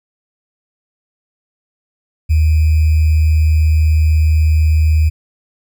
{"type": "tone with sample-and-hold", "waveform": "sine", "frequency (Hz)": 78.1, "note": "D#2", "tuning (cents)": 7, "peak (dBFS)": -8, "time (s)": [2.29, 5.1], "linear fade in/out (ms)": 20, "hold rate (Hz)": 2450, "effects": []}